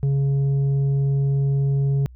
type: tone with tanh clipping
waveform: triangle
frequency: 138.59 Hz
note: C#3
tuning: in tune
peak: -18 dBFS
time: 0.03-2.06 s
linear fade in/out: 0 ms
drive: 9 dB
effects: added 62 Hz sine -41 dBFS peak until 2.15 s